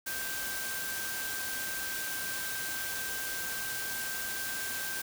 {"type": "tone in noise", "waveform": "sine", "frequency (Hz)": 1568, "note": "G6", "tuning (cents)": 0, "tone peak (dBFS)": -38, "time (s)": [0.06, 5.02], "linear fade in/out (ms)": 10, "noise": "white", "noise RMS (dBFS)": -37, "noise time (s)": [0.06, 5.02], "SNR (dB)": -4, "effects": []}